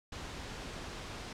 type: noise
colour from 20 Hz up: pink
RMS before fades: -43 dBFS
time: 0.12-1.33 s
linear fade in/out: 5 ms
effects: low-pass 6000 Hz 12 dB/octave